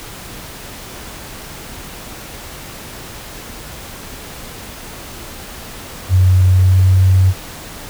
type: tone with pitch glide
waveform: sine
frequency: 92.5 to 93.85 Hz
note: F#2 to F#2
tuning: 0 to +25 cents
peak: -7 dBFS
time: 6.09-7.34 s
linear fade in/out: 50 ms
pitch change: +25 cents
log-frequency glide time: 6.47-6.92 s
effects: pink hiss -32 dBFS RMS until 7.89 s